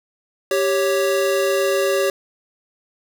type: tone pair together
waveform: square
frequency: 392 / 554.4 Hz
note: G4 / C#5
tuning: 0 / 0 cents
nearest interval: tritone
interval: 600 cents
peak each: -20 / -20 dBFS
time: 0.51-2.1 s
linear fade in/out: 2 ms
effects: none